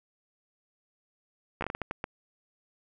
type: slowing click train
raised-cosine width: 0.5 ms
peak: -17 dBFS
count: 9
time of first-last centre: 1.61-2.041 s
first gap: 13 ms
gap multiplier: 1.39
effects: none